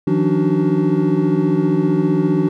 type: tone cluster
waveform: triangle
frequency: 158.7 / 178.4 / 286.3 / 301.4 / 377.2 Hz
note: D#3 / F3 / D4 / D4 / F#4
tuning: +35 / +37 / -44 / +45 / +33 cents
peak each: -18 dBFS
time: 0.07-2.49 s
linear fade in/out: 5 ms
effects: none